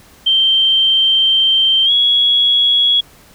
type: tone with pitch glide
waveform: sine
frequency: 3136 to 3342 Hz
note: G7 to G#7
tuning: 0 to +10 cents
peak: -9 dBFS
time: 0.26-3.01 s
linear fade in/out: 10 ms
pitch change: +110 cents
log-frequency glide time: 1.85-1.91 s
effects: pink hiss -45 dBFS RMS until 3.34 s